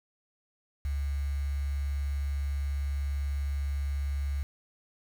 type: tone with quantisation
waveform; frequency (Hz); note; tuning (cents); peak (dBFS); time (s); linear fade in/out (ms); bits
sine; 70.4; C#2; +27; -28; 0.85-4.43; 0; 8
effects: none